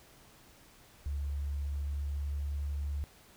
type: tone with pitch glide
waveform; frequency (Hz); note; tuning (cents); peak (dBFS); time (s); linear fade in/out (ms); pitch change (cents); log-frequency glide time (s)
sine; 71.1 to 71.88; C#2 to D2; +45 to -37; -32; 1.06-3.04; 0; +18; 1.24-2.69
effects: pink hiss -59 dBFS RMS until 3.36 s